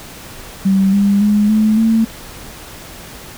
sine tone with pitch steps, 193.3 / 200.6 / 208.1 / 216 / 224.1 Hz, G3 / G3 / G#3 / A3 / A3, -24 / +40 / +4 / -32 / +32 cents, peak -9 dBFS, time 0.65-2.05 s, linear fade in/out 10 ms, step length 280 ms, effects pink hiss -34 dBFS RMS until 3.37 s

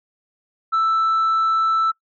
sine tone, 1322 Hz, E6, 5 cents sharp, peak -13 dBFS, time 0.72-1.92 s, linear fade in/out 20 ms, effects noise-tail reverb RT60 0.1 s tail -21 dB re dry + tanh soft clip ceiling -14 dBFS

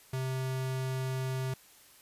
square tone, 130.81 Hz, C3, in tune, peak -32 dBFS, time 0.13-1.54 s, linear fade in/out 5 ms, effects white hiss -58 dBFS RMS until 2.01 s + resampled to 32000 Hz

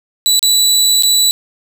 25% pulse tone with dropouts, 3951 Hz, B7, in tune, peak -5 dBFS, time 0.26-1.31 s, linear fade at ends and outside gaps 0 ms, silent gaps 0.393-0.428 / 1.024-1.034 s, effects none

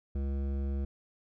sine tone with hard clipping, 68.8 Hz, C#2, 12 cents flat, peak -32 dBFS, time 0.15-0.85 s, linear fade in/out 5 ms, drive 13 dB, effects none

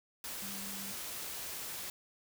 sine tone in noise, 197.6 Hz, G3, 14 cents sharp, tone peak -47 dBFS, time 0.42-0.92 s, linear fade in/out 2 ms, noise white, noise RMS -42 dBFS, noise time 0.24-1.9 s, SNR -8 dB, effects none

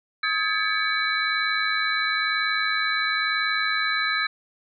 sine tone cluster, 1267 / 1619 / 1720 / 2259 / 3999 Hz, D#6 / G#6 / A6 / C#7 / B7, +31 / -45 / -40 / +32 / +21 cents, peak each -28 dBFS, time 0.23-4.27 s, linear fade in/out 5 ms, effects none

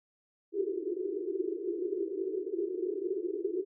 pink band-pass noise, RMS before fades -34 dBFS, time 0.52-3.65 s, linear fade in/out 50 ms, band 340 to 420 Hz, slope 96 dB/octave, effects none

